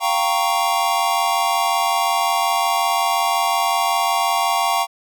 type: chord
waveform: square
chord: G half-diminished seventh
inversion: third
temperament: equal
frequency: 698.5 / 784 / 932.3 / 1108.7 Hz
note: F5 / G5 / Bb5 / Db6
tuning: 0 / 0 / 0 / 0 cents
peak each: -23 dBFS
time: 0-4.87 s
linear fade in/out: 50 ms
effects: none